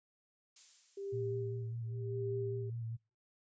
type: noise with exponential decay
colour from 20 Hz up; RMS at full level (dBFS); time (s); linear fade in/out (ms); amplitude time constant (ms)
violet; -47; 0.56-1.9; 5; 290
type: tone with tremolo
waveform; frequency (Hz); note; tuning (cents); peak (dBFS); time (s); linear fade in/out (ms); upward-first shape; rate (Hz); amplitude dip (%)
sine; 396.2; G4; +18; -36; 0.97-2.7; 5; sine; 0.91; 100
type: tone with vibrato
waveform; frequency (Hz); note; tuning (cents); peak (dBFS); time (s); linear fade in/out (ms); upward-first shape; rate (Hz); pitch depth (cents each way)
sine; 115.1; A#2; -22; -38; 1.12-2.97; 20; square; 5; 26
effects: noise-tail reverb RT60 0.3 s tail -25 dB re dry + resampled to 16000 Hz